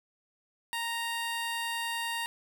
15% pulse tone, 930 Hz, A#5, 4 cents flat, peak -25 dBFS, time 0.73-2.26 s, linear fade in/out 0 ms, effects none

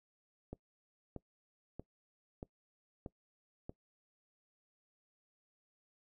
click train, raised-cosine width 2 ms, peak -30 dBFS, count 6, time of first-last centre 0.53-3.695 s, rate 1.58 Hz, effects noise-tail reverb RT60 0.1 s tail -21 dB re dry

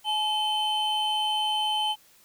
triangle tone pair together, 853 / 3068 Hz, G#5 / G7, +46 / -38 cents, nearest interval octave + minor seventh, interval 2216 cents, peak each -25 dBFS, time 0.04-1.96 s, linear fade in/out 50 ms, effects white hiss -58 dBFS RMS until 2.24 s

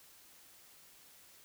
silence, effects white hiss -60 dBFS RMS until 1.44 s

